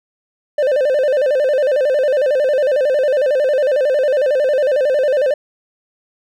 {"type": "tone with vibrato", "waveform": "triangle", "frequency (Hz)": 554.4, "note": "C#5", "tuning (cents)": 0, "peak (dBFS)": -10, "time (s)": [0.58, 5.34], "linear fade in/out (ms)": 5, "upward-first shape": "square", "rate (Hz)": 11, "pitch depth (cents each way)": 120, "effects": []}